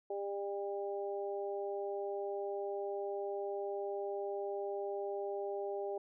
harmonic tone, 200 Hz, G3, 35 cents sharp, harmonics 2 / 3 / 4, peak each -38 / -42 / -44 dBFS, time 0.1-5.98 s, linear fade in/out 5 ms, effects none

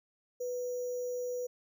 sine tone with sample-and-hold, 493.9 Hz, B4, in tune, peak -33 dBFS, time 0.4-1.47 s, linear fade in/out 10 ms, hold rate 6300 Hz, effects none

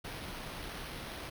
pink noise with sample-and-hold, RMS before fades -43 dBFS, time 0.04-1.3 s, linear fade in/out 10 ms, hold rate 7350 Hz, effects none

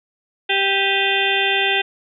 harmonic tone with a mistuned harmonic, 392 Hz, G4, in tune, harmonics 1 / 2 / 4 / 5 / 6 / 7 / 8 / 9, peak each -24 / -24 / -24 / -24 / -24 / -24 / -24 / -24 dBFS, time 0.49-1.82 s, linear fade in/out 10 ms, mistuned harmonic 6, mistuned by +100 cents, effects none

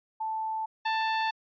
sine / sawtooth tone pair in turn, 880 / 884.8 Hz, A5 / A5, 0 / +9 cents, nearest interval unison, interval 9 cents, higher second, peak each -29 / -22 dBFS, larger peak second, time 0.2-0.66 / 0.85-1.31 s, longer neither, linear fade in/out 10 ms, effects resampled to 11025 Hz

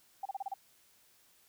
sine tone bursts, 784 Hz, G5, in tune, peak -34 dBFS, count 6, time 0.23-0.54 s, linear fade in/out 5 ms, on 25 ms, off 32 ms, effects white hiss -66 dBFS RMS until 1.48 s

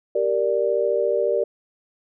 sine chord, G minor, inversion none, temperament equal, 392 / 466.2 / 587.3 Hz, G4 / Bb4 / D5, 0 / 0 / 0 cents, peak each -24 / -22 / -22 dBFS, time 0.15-1.44 s, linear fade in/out 5 ms, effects none

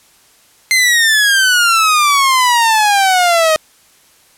sawtooth exponential sweep, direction down, 2093 to 620 Hz, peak -5 dBFS, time 0.71-3.56 s, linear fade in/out 0 ms, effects white hiss -49 dBFS RMS until 4.37 s + low-pass 12000 Hz 12 dB/octave

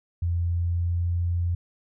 sine tone with pitch glide, 85.9 to 86.75 Hz, F2 to F2, -28 to -11 cents, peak -22 dBFS, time 0.22-1.55 s, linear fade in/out 5 ms, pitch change +17 cents, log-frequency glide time 0.41-1.13 s, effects none

